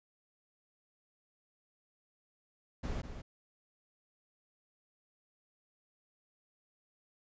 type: noise with echo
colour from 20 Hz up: brown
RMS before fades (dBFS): -37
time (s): 2.83-3.02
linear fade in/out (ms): 10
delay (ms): 200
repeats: 1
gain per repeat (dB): -8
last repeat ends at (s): 3.22
effects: resampled to 16000 Hz